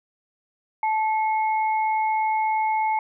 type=tone pair together; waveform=sine; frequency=871.6 / 2176 Hz; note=A5 / C#7; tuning=-17 / -33 cents; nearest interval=octave + major third; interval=1584 cents; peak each=-20 / -31 dBFS; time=0.83-2.99 s; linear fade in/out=2 ms; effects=none